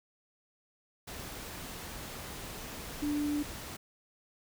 sine tone in noise, 293.7 Hz, D4, in tune, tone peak -29 dBFS, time 3.02-3.43 s, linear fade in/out 10 ms, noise pink, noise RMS -43 dBFS, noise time 1.07-3.77 s, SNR +11 dB, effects none

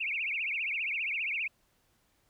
sine tone with vibrato, 2439 Hz, D#7, 35 cents flat, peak -30 dBFS, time 0-1.48 s, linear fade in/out 10 ms, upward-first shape triangle, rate 15 Hz, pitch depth 250 cents each way, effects pink hiss -71 dBFS RMS until 2.29 s

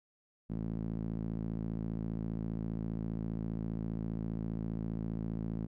sawtooth tone with band-pass filter, 55 Hz, A1, in tune, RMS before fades -37 dBFS, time 0.49-5.67 s, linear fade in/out 20 ms, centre 200 Hz, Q 1.9, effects none

